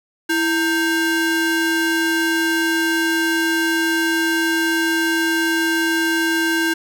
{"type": "ring-modulated tone", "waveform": "square", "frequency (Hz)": 622.3, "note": "D#5", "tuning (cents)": 0, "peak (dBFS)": -14, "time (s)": [0.29, 6.74], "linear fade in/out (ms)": 10, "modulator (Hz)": 952, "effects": []}